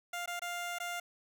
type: tone with dropouts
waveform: 15% pulse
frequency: 700 Hz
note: F5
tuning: 4 cents sharp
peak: -30 dBFS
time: 0.13-1 s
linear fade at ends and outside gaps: 5 ms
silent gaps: 0.26-0.275 / 0.395-0.418 / 0.786-0.8 s
effects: none